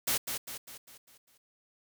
white noise with echo, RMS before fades -29 dBFS, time 0.07-0.18 s, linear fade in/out 10 ms, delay 200 ms, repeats 6, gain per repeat -6 dB, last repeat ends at 1.38 s, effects none

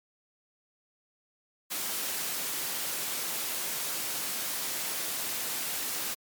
white high-pass noise, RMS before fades -33 dBFS, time 1.7-6.15 s, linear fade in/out 20 ms, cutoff 150 Hz, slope 12 dB/octave, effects MP3 96 kbps

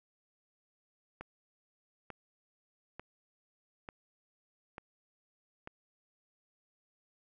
click train, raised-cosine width 0.5 ms, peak -28 dBFS, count 6, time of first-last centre 1.21-5.674 s, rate 1.12 Hz, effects none

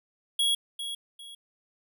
square tone with echo, 3322 Hz, G#7, in tune, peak -23 dBFS, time 0.39-0.55 s, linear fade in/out 5 ms, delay 400 ms, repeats 2, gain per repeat -10 dB, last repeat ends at 1.35 s, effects none

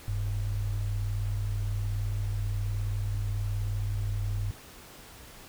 sine tone pair together, 42.68 / 101.5 Hz, F1 / G#2, -39 / -39 cents, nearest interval octave + minor third, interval 1500 cents, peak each -32 / -29 dBFS, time 0.08-4.51 s, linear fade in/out 0 ms, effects pink hiss -49 dBFS RMS until 5.48 s

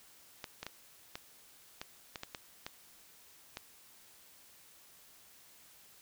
clicks, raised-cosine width 0.2 ms, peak -23 dBFS, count 10, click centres 0.442 / 0.63 / 0.666 / 1.155 / 1.815 / 2.158 / 2.234 / 2.348 / 2.665 / 3.571 s, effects white hiss -60 dBFS RMS until 6.01 s

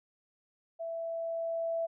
sine tone with level ramp, 663 Hz, E5, 10 cents sharp, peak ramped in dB -35 to -29 dBFS, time 0.79-1.87 s, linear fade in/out 20 ms, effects none

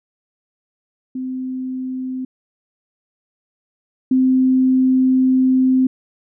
sine tone pair in turn, 258 / 259.1 Hz, C4 / C4, -24 / -17 cents, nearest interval unison, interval 7 cents, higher second, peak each -22 / -11 dBFS, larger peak second, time 1.15-2.25 / 4.11-5.87 s, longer second, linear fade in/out 5 ms, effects none

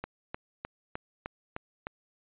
click train, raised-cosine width 0.5 ms, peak -20 dBFS, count 7, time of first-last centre 0.04-1.869 s, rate 3.28 Hz, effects resampled to 8000 Hz

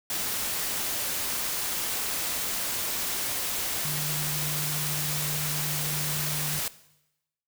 sine tone in noise, 150 Hz, D3, 37 cents sharp, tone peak -33 dBFS, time 3.85-6.59 s, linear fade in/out 2 ms, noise white, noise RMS -30 dBFS, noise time 0.1-6.68 s, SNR -6 dB, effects noise-tail reverb RT60 0.9 s tail -18 dB re dry

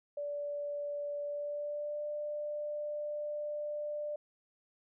sine tone with pitch glide, 580 to 593.9 Hz, D5 to D5, -22 to +19 cents, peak -35 dBFS, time 0.17-4.16 s, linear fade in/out 5 ms, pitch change +41 cents, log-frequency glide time 1.23-2.05 s, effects none

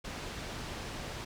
pink low-pass noise, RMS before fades -41 dBFS, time 0.04-1.25 s, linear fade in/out 10 ms, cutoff 6000 Hz, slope 12 dB/octave, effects none

